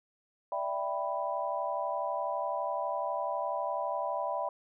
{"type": "chord", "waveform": "sine", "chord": "E minor seventh", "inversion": "third", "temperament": "equal", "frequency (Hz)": [587.3, 659.3, 784, 987.8], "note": ["D5", "E5", "G5", "B5"], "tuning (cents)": [0, 0, 0, 0], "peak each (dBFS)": [-36, -36, -37, -35], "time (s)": [0.52, 4.49], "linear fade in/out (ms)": 2, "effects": []}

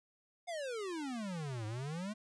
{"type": "exponential two-way sweep", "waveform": "square", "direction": "down then up", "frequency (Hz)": [726, 104.5, 220.8], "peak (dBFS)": -39, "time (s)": [0.47, 2.14], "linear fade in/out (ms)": 20, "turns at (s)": 1.66, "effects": ["resampled to 22050 Hz"]}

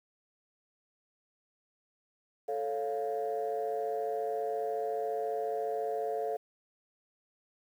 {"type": "chord", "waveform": "sine", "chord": "A augmented", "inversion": "none", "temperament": "equal", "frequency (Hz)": [440, 554.4, 698.5], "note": ["A4", "C#5", "E#5"], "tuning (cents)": [0, 0, 0], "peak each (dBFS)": [-33, -37, -34], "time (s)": [2.48, 6.37], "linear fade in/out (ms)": 10, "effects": ["tanh soft clip ceiling -24 dBFS", "10-bit"]}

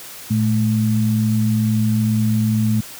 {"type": "tone pair together", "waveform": "sine", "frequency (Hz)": [113.5, 215.8], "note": ["A#2", "A3"], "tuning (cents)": [-46, -33], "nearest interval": "major seventh", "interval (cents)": 1113, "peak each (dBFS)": -17, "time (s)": [0.3, 2.81], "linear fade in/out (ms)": 10, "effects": ["white hiss -36 dBFS RMS until 2.99 s", "high-pass 60 Hz 12 dB/octave"]}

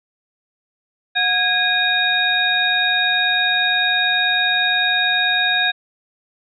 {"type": "tone cluster", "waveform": "sine", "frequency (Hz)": [730, 1644, 2460, 3751], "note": ["F#5", "G#6", "D#7", "A#7"], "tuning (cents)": [-24, -18, -20, 10], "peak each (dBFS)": [-24, -18, -24, -19], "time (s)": [1.15, 5.72], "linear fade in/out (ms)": 20, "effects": []}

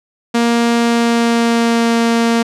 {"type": "tone with pitch glide", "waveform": "sawtooth", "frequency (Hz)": [234.6, 231.6], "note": ["A#3", "A#3"], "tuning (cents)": [11, -11], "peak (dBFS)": -7, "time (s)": [0.34, 2.43], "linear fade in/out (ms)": 10, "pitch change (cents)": -22, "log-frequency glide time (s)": [0.77, 1.96], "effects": ["low-pass 8000 Hz 12 dB/octave"]}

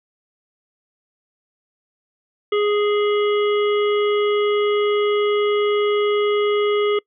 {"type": "harmonic tone", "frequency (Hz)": 415.3, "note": "G#4", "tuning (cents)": 0, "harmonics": [1, 3, 5, 7, 8], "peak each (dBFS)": [-16, -26, -30, -33, -34], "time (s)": [2.52, 6.99], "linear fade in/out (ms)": 5, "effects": ["noise-tail reverb RT60 0.1 s tail -25 dB re dry"]}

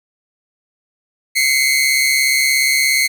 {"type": "tone pair together", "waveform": "sawtooth", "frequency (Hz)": [2065, 2202], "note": ["C7", "C#7"], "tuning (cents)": [-23, -12], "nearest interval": "minor second", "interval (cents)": 111, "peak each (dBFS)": -12, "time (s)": [1.35, 3.08], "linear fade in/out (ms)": 20, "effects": []}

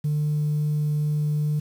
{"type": "tone", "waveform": "sine", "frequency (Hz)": 149.8, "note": "D3", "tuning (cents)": 35, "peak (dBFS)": -19, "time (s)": [0.04, 1.6], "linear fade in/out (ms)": 10, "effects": ["tanh soft clip ceiling -18 dBFS", "8-bit"]}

